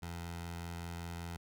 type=tone with notch filter; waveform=15% pulse; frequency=85.2 Hz; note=F2; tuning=42 cents flat; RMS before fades=-43 dBFS; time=0.02-1.37 s; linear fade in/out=10 ms; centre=290 Hz; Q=1.1; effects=none